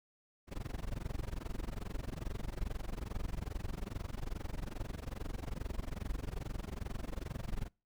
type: noise with amplitude modulation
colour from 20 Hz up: brown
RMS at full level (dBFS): -36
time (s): 0.47-7.7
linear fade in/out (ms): 50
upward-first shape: sine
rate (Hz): 22.4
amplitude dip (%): 100
effects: noise-tail reverb RT60 0.3 s tail -25 dB re dry